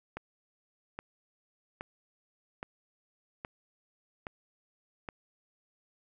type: click train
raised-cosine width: 0.5 ms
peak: -23 dBFS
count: 7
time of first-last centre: 0.17-5.088 s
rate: 1.22 Hz
effects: none